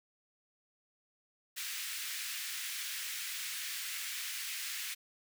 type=high-pass noise; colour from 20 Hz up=pink; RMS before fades=-40 dBFS; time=1.56-4.95 s; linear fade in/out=20 ms; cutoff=1800 Hz; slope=24 dB/octave; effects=none